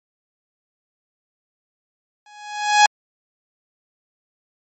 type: tone with exponential growth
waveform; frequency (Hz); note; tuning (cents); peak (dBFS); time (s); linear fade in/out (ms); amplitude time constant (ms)
sawtooth; 835; G#5; +9; -3; 2.26-2.86; 2; 130
effects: MP3 32 kbps